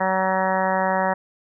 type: harmonic tone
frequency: 188.8 Hz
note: F#3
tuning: 35 cents sharp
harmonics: 1 / 2 / 3 / 4 / 5 / 6 / 7 / 8 / 9 / 10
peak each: -28 / -34 / -24 / -25 / -24 / -33 / -32 / -34 / -31 / -31 dBFS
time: 0-1.14 s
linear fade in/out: 10 ms
effects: none